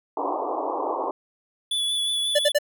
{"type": "band-pass noise", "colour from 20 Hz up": "white", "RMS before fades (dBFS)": -27, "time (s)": [0.17, 1.11], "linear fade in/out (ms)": 2, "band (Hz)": [280, 1100], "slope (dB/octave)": 96}
{"type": "tone with vibrato", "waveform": "square", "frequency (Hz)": 3436, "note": "A7", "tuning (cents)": -42, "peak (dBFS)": -23, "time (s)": [1.71, 2.52], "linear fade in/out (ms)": 5, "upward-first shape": "triangle", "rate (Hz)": 5.6, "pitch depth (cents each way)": 25}
{"type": "tone bursts", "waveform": "square", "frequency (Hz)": 587.3, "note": "D5", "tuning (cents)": 0, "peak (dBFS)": -17, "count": 3, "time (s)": [2.35, 2.587], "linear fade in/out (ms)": 10, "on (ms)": 41, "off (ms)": 57}
{"effects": []}